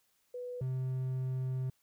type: tone pair in turn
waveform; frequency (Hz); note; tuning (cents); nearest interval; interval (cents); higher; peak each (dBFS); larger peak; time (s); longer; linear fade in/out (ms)
sine / triangle; 493.7 / 129.64; B4 / C3; -1 / -16; octave + major seventh; 2315; first; -38 / -30; second; 0.34-0.61 / 0.61-1.7; second; 5
effects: white hiss -74 dBFS RMS until 1.82 s